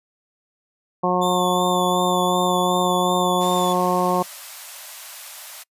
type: harmonic tone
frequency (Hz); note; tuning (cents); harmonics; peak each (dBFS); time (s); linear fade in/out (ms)
180.6; F#3; -42; 1 / 2 / 3 / 4 / 5 / 6; -24 / -24 / -24 / -24 / -24 / -24; 1.03-4.23; 10
type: tone with vibrato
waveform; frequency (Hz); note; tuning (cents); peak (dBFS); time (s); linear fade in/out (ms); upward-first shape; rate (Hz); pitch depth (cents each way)
sawtooth; 3520; A7; 0; -25; 1.21-3.74; 20; sine; 2.7; 31
type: high-pass noise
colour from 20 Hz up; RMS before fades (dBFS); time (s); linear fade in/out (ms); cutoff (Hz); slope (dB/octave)
white; -37; 3.4-5.64; 20; 550; 96
effects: noise-tail reverb RT60 0.1 s tail -26 dB re dry + resampled to 32000 Hz